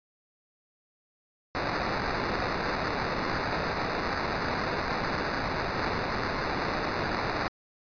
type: noise with sample-and-hold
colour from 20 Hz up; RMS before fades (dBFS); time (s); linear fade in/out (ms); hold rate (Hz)
violet; -30; 1.55-7.48; 0; 3150
effects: resampled to 11025 Hz

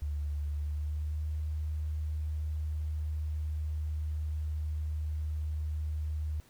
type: tone with pitch glide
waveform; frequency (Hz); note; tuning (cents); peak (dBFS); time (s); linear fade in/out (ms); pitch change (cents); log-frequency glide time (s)
sine; 73.42 to 76.58; D2 to D#2; 0 to -27; -31; 0.02-6.4; 0; +73; 0.46-1.25
effects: pink hiss -62 dBFS RMS until 6.49 s

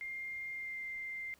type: tone with pitch glide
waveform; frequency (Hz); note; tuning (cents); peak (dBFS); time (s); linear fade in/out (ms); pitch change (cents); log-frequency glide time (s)
sine; 2112 to 2093; C7 to C7; +16 to 0; -39; 0.01-1.34; 0; -16; 0.51-0.84
effects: pink hiss -66 dBFS RMS until 1.39 s

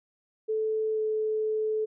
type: tone with pitch glide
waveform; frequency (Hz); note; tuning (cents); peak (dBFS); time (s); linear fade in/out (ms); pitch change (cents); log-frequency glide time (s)
sine; 436.6 to 433.3; A4 to A4; -13 to -27; -25; 0.48-1.86; 20; -14; 0.93-1
effects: none

